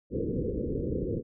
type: low-pass noise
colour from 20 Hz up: white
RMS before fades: -31 dBFS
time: 0.1-1.23 s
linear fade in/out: 50 ms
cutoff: 510 Hz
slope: 96 dB/octave
effects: none